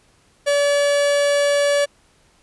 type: tone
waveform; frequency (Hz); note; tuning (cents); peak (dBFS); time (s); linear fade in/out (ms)
45% pulse; 573; D5; -43; -15; 0.46-1.86; 20
effects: pink hiss -57 dBFS RMS until 2.42 s + resampled to 24000 Hz